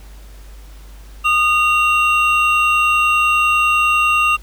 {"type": "tone pair together", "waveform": "triangle", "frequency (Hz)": [1227, 2755], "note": ["D#6", "F7"], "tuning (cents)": [-25, -24], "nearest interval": "octave + major second", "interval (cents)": 1401, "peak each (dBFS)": -13, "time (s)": [1.24, 4.37], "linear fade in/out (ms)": 20, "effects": ["added 50 Hz sine -35 dBFS peak until 4.42 s", "pink hiss -47 dBFS RMS until 4.42 s"]}